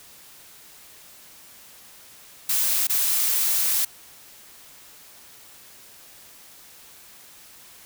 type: noise with dropouts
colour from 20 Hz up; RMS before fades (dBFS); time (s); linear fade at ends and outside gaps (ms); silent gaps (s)
blue; -22; 2.49-3.85; 5; 2.871-2.895
effects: white hiss -48 dBFS RMS until 7.85 s